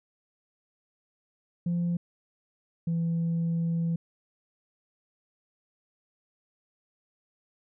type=tone pair in turn; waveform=sine; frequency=172.9 / 167.01 Hz; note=F3 / E3; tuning=-17 / +23 cents; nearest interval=minor second; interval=60 cents; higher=first; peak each=-23 / -23 dBFS; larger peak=neither; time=1.66-1.97 / 2.87-3.96 s; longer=second; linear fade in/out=5 ms; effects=tanh soft clip ceiling -23 dBFS